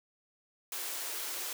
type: high-pass noise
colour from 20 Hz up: white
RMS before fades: -38 dBFS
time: 0.72-1.53 s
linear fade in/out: 2 ms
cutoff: 300 Hz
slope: 96 dB/octave
effects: none